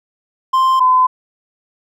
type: tone pair in turn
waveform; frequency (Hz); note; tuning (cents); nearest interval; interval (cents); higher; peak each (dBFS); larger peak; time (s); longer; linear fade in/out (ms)
triangle / sine; 1046.5 / 1019.1; C6 / C6; 0 / -46; unison; 46; first; -8; neither; 0.53-0.8 / 0.8-1.07; neither; 10
effects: none